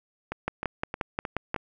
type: two click trains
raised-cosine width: 0.5 ms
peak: -12 / -16 dBFS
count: 7 / 5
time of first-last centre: 0.48-1.544 / 0.32-1.562 s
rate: 5.64 / 3.22 Hz
effects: none